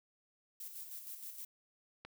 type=noise with tremolo; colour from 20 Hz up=violet; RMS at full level=-46 dBFS; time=0.6-1.45 s; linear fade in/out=5 ms; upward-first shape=square; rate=6.4 Hz; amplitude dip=45%
type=click; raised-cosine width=0.3 ms; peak=-32 dBFS; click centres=2.05 s
effects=none